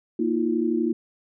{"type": "chord", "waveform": "sine", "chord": "Bb suspended fourth", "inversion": "none", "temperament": "equal with one note detuned", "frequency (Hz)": [233.1, 317.1, 349.2], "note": ["Bb3", "Eb4", "F4"], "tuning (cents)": [0, 33, 0], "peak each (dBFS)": -25, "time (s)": [0.19, 0.93], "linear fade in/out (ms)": 5, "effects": []}